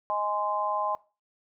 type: chord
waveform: sine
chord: Ab major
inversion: second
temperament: just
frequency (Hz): 623 / 830.6 / 1038.3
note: Eb5 / Ab5 / C6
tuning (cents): +2 / 0 / -14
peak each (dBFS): -32 / -30 / -29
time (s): 0.1-0.95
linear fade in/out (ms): 0
effects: noise-tail reverb RT60 0.3 s tail -19 dB re dry